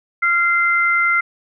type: tone pair together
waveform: sine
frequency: 1385 / 2075 Hz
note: F6 / C7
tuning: -15 / -15 cents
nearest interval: perfect fifth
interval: 700 cents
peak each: -16 dBFS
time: 0.22-1.21 s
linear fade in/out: 10 ms
effects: none